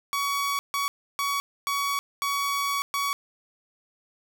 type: tone bursts at uneven times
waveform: sawtooth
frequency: 1127 Hz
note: C#6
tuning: 28 cents sharp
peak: -21 dBFS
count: 6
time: 0.13-0.59 / 0.74-0.88 / 1.19-1.4 / 1.67-1.99 / 2.22-2.82 / 2.94-3.13 s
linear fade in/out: 0 ms
effects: none